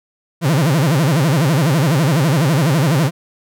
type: tone with vibrato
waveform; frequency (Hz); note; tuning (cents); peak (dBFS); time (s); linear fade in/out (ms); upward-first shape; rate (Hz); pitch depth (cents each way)
40% pulse; 149.1; D3; +27; -11; 0.41-3.11; 50; sine; 12; 260
effects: none